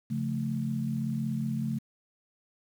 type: chord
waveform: sine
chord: Db augmented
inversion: none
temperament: equal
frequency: 138.59 / 174.61 / 220 Hz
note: Db3 / F3 / A3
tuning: 0 / 0 / 0 cents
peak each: -32 / -37 / -31 dBFS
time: 0.1-1.79 s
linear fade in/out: 10 ms
effects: 9-bit